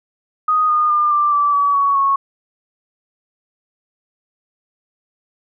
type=tone with pitch steps; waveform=sine; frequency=1244.5 / 1223.1 / 1202.1 / 1181.5 / 1161.2 / 1141.2 / 1121.6 / 1102.3 Hz; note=D#6 / D#6 / D6 / D6 / D6 / C#6 / C#6 / C#6; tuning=0 / -30 / +40 / +10 / -20 / +50 / +20 / -10 cents; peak=-12 dBFS; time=0.48-2.16 s; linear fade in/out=5 ms; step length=210 ms; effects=none